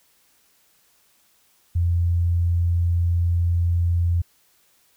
sine tone, 86.1 Hz, F2, 24 cents flat, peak -17 dBFS, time 1.75-4.22 s, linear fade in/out 10 ms, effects white hiss -61 dBFS RMS until 4.96 s

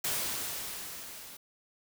white noise with level ramp, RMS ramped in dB -31 to -48 dBFS, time 0.04-1.37 s, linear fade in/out 5 ms, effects none

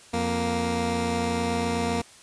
15% pulse tone pair together, 87.31 / 233.8 Hz, F2 / A#3, 0 / +5 cents, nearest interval octave + perfect fourth, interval 1705 cents, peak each -23 / -19 dBFS, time 0.13-2.02 s, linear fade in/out 10 ms, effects white hiss -50 dBFS RMS until 2.22 s + resampled to 22050 Hz

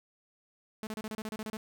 sawtooth tone bursts, 216.6 Hz, A3, 27 cents flat, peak -32 dBFS, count 11, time 0.83-1.569 s, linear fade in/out 0 ms, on 39 ms, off 31 ms, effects none

